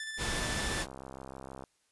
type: tone with tremolo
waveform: sawtooth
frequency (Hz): 1760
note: A6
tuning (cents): 0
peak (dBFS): -33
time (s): 0-0.82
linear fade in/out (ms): 2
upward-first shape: square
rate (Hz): 14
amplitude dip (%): 30
type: noise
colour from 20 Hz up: pink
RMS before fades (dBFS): -34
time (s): 0.17-0.87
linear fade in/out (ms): 50
type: click train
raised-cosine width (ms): 1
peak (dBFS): -30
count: 54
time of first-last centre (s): 0.84-1.638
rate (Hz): 66.4
effects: white hiss -73 dBFS RMS until 1.91 s + resampled to 24000 Hz